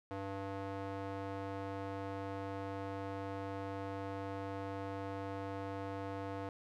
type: tone with band-pass filter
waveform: square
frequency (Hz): 98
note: G2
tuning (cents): 0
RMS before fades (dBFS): -42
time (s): 0.11-6.49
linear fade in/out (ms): 0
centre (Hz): 660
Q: 0.89
effects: none